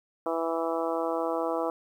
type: harmonic tone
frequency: 164.81 Hz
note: E3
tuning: in tune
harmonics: 2 / 3 / 4 / 5 / 6 / 7 / 8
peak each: -33 / -31 / -32 / -36 / -37 / -37 / -40 dBFS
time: 0.26-1.7 s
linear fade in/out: 2 ms
effects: 10-bit